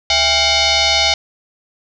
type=tone with frequency modulation; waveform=sine; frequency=660 Hz; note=E5; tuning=2 cents sharp; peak=-11 dBFS; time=0.1-1.14 s; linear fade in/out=2 ms; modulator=733 Hz; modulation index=6.6; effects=none